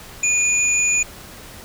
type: tone pair together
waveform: sine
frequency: 2458 / 6952 Hz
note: D#7 / A8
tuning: -22 / -22 cents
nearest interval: octave + tritone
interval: 1800 cents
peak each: -18 / -18 dBFS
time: 0.23-1.03 s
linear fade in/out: 5 ms
effects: pink hiss -39 dBFS RMS until 1.64 s